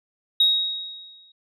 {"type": "tone with exponential decay", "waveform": "sine", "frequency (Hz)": 3781, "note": "A#7", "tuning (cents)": 24, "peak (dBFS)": -12, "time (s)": [0.4, 1.32], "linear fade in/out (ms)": 5, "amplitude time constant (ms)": 200, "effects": ["tanh soft clip ceiling -8 dBFS"]}